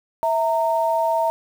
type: tone pair together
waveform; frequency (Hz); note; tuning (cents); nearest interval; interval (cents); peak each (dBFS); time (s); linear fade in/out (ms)
sine; 655 / 920.5; E5 / A#5; -11 / -22; tritone; 589; -20; 0.23-1.3; 0
effects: 7-bit